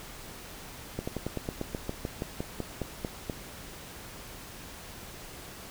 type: slowing click train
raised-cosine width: 2 ms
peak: -18 dBFS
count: 16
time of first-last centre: 0.99-3.298 s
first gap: 85 ms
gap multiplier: 1.08
effects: pink hiss -45 dBFS RMS until 5.7 s